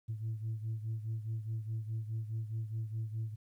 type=beating tone pair; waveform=sine; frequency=110 / 114.8 Hz; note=A2 / A#2; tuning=0 / -26 cents; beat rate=4.8 Hz; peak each=-35 / -40 dBFS; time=0.08-3.36 s; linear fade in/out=20 ms; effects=tanh soft clip ceiling -31 dBFS + 12-bit